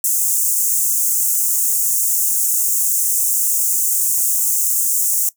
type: high-pass noise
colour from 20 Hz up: pink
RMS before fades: -17 dBFS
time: 0.04-5.29 s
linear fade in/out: 2 ms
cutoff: 6700 Hz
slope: 48 dB/octave
effects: noise-tail reverb RT60 0.1 s tail -18 dB re dry